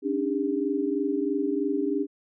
sine tone cluster, 278.1 / 301.2 / 401.4 Hz, C#4 / D4 / G4, +6 / +44 / +41 cents, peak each -28 dBFS, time 0.02-2.07 s, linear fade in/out 50 ms, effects none

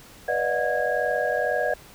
sine tone cluster, 489.6 / 583 / 625 / 724 / 1645 Hz, B4 / D5 / D#5 / F#5 / G#6, -15 / -13 / +8 / -38 / -17 cents, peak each -28 dBFS, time 0.28-1.74 s, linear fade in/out 5 ms, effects pink hiss -48 dBFS RMS until 1.94 s

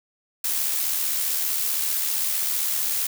blue noise with amplitude modulation, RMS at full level -23 dBFS, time 0.44-3.07 s, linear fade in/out 5 ms, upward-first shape sine, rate 75.4 Hz, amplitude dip 35%, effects none

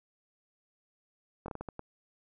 slowing click train, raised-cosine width 1 ms, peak -25 dBFS, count 7, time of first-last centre 1.46-1.794 s, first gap 22 ms, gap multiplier 1.37, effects none

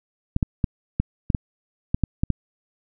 clicks, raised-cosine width 5 ms, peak -7 dBFS, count 10, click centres 0.364 / 0.428 / 0.642 / 1 / 1.302 / 1.348 / 1.945 / 2.037 / 2.235 / 2.303 s, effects none

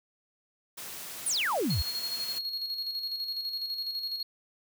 white high-pass noise, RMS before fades -41 dBFS, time 0.77-2.39 s, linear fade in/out 10 ms, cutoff 100 Hz, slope 12 dB/octave
sine exponential sweep, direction down, 10970 to 63.3 Hz, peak -26 dBFS, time 1.26-1.82 s, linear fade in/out 5 ms
triangle tone with tremolo, 4300 Hz, C8, 47 cents sharp, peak -29 dBFS, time 1.7-4.23 s, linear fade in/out 5 ms, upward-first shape square, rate 12 Hz, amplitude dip 45%
effects none

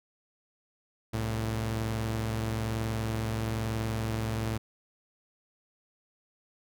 sawtooth tone pair together, 66.2 / 111.33 Hz, C2 / A2, +21 / +21 cents, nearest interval major sixth, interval 900 cents, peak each -33 / -26 dBFS, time 1.13-4.58 s, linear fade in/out 10 ms, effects none

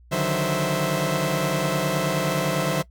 sawtooth tone cluster, 146.6 / 156.3 / 184.8 / 521 / 658 Hz, D3 / D#3 / F#3 / C5 / E5, -3 / +8 / -2 / -7 / -3 cents, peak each -24 dBFS, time 0.11-2.83 s, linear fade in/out 20 ms, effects noise-tail reverb RT60 0.1 s tail -20 dB re dry + added 60 Hz sine -48 dBFS peak until 2.9 s

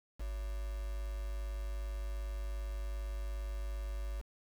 sine tone with quantisation, 51.3 Hz, G#1, 21 cents flat, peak -36 dBFS, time 0.19-4.22 s, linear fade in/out 20 ms, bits 8, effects none

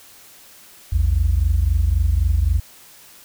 sine tone pair together, 57.78 / 81.6 Hz, A#1 / E2, -15 / -17 cents, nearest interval tritone, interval 598 cents, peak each -16 dBFS, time 0.92-2.6 s, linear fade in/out 10 ms, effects tanh soft clip ceiling -9 dBFS + white hiss -46 dBFS RMS until 3.24 s

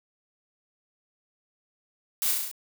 blue noise with echo, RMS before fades -27 dBFS, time 2.22-2.31 s, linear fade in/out 0 ms, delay 34 ms, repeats 6, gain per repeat -2 dB, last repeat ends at 2.514 s, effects none

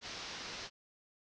white low-pass noise, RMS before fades -45 dBFS, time 0.01-0.7 s, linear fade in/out 50 ms, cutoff 5900 Hz, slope 48 dB/octave, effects none

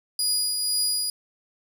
25% pulse tone with tremolo, 4900 Hz, D#8, 27 cents flat, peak -16 dBFS, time 0.19-1.1 s, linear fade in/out 2 ms, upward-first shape triangle, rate 2 Hz, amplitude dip 40%, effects none

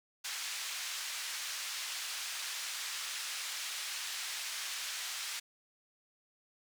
white band-pass noise, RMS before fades -40 dBFS, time 0.24-5.4 s, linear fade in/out 10 ms, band 1400 to 6400 Hz, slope 12 dB/octave, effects none

